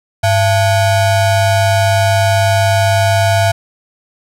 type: ring-modulated tone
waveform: square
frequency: 390 Hz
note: G4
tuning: 9 cents flat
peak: -7 dBFS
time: 0.23-3.52 s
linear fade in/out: 10 ms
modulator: 289 Hz
effects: low-pass 12000 Hz 12 dB/octave + 8-bit